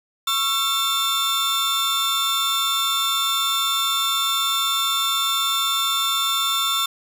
40% pulse tone cluster, 1107 / 1348 / 3564 Hz, C#6 / E6 / A7, -3 / +38 / +22 cents, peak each -27 / -24 / -20 dBFS, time 0.27-6.86 s, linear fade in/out 5 ms, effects none

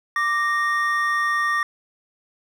triangle tone pair together, 1177 / 1854.9 Hz, D6 / A#6, +3 / -9 cents, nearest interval minor sixth, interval 788 cents, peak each -20 dBFS, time 0.16-1.63 s, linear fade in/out 2 ms, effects none

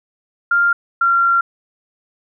sine tone pair in turn, 1396.9 / 1376.1 Hz, F6 / F6, 0 / -26 cents, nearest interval unison, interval 26 cents, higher first, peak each -11 dBFS, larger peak neither, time 0.51-0.73 / 1.01-1.41 s, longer second, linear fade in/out 5 ms, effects none

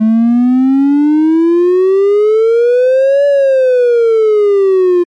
triangle exponential two-way sweep, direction up then down, 216.1 to 574 to 348 Hz, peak -3 dBFS, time 0-5.04 s, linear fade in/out 20 ms, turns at 3.26 s, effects tanh soft clip ceiling 0 dBFS + MP3 48 kbps

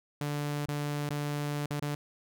sawtooth tone with dropouts, 146.3 Hz, D3, 6 cents flat, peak -27 dBFS, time 0.21-1.95 s, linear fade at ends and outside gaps 2 ms, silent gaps 0.658-0.685 / 1.091-1.105 / 1.66-1.706 / 1.798-1.822 s, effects none

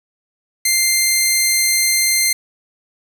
10% pulse tone, 2093 Hz, C7, in tune, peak -4 dBFS, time 0.65-2.33 s, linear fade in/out 5 ms, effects 7-bit

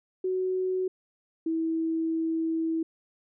sine tone pair in turn, 371.8 / 324.9 Hz, F#4 / E4, +8 / -25 cents, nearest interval major second, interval 233 cents, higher first, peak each -25 dBFS, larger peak neither, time 0.24-0.88 / 1.46-2.83 s, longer second, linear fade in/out 5 ms, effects none

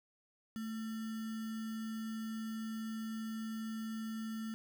sine tone with sample-and-hold, 221.2 Hz, A3, 9 cents sharp, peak -38 dBFS, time 0.56-4.54 s, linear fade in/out 0 ms, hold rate 1575 Hz, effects none

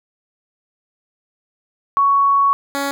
sine / 10% pulse tone pair in turn, 1115 / 279.6 Hz, C#6 / C#4, +10 / +15 cents, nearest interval 2 octaves, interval 2395 cents, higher first, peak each -11 dBFS, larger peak neither, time 1.97-2.53 / 2.75-2.91 s, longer first, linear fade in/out 0 ms, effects none

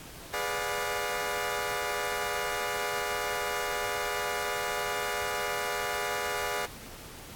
15% pulse chord, G# diminished seventh, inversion none, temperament equal with one note detuned, 415.3 / 493.9 / 587.3 / 713.5 Hz, G#4 / B4 / D5 / F5, 0 / 0 / 0 / +37 cents, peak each -29 dBFS, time 0.33-6.66 s, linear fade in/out 10 ms, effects pink hiss -46 dBFS RMS until 7.35 s + AAC 64 kbps

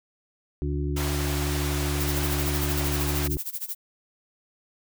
harmonic tone, 72 Hz, D2, 34 cents flat, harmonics 1 / 2 / 4 / 5, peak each -27 / -30 / -33 / -34 dBFS, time 0.62-3.37 s, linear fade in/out 0 ms
pink high-pass noise, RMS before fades -33 dBFS, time 0.96-3.28 s, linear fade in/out 10 ms, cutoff 510 Hz, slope 24 dB/octave
violet noise with tremolo, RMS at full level -30 dBFS, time 2-3.75 s, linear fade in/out 5 ms, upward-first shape sine, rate 13 Hz, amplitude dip 90%
effects none

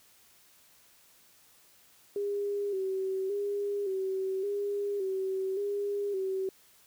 sine tone with vibrato, 393.5 Hz, G4, 7 cents sharp, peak -29 dBFS, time 2.16-6.49 s, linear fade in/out 2 ms, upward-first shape square, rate 0.88 Hz, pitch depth 53 cents each way, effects white hiss -61 dBFS RMS until 6.86 s

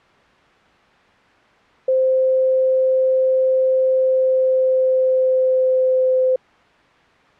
sine tone with pitch glide, 521 to 515.3 Hz, C5 to C5, -7 to -27 cents, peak -13 dBFS, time 1.88-6.36 s, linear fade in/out 5 ms, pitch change -20 cents, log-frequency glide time 3.93-6.2 s, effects white hiss -51 dBFS RMS until 7.39 s + low-pass 2000 Hz 12 dB/octave

